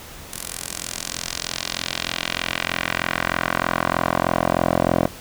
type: tone with band-pass filter sweep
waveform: 10% pulse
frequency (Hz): 43.22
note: F1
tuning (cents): -17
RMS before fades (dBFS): -24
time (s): 0.31-5.08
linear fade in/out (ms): 20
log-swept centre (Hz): 11000 to 530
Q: 1.3
effects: pink hiss -39 dBFS RMS until 5.2 s